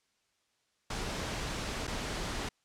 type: noise with dropouts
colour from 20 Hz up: pink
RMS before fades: -36 dBFS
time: 0.9-2.49 s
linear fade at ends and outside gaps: 5 ms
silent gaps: 1.87-1.876 s
effects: white hiss -75 dBFS RMS until 2.64 s + low-pass 7000 Hz 12 dB/octave